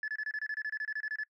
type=tone bursts; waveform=sine; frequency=1724 Hz; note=A6; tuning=36 cents flat; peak=-30 dBFS; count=16; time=0.03-1.235 s; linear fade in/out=2 ms; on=50 ms; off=27 ms; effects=noise-tail reverb RT60 0.1 s tail -25 dB re dry + tanh soft clip ceiling -30 dBFS